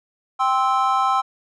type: chord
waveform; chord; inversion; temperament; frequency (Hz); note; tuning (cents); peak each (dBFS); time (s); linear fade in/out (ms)
triangle; C major; second; just; 784.9 / 1046.5 / 1308.1; G5 / C6 / E6; +2 / 0 / -14; -19; 0.39-1.22; 20
effects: resampled to 22050 Hz